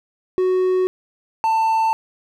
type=tone pair in turn; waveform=triangle; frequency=370 / 891 Hz; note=F#4 / A5; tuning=0 / +22 cents; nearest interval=octave + minor third; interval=1522 cents; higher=second; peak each=-13 dBFS; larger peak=neither; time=0.38-0.87 / 1.44-1.93 s; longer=neither; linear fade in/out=0 ms; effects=none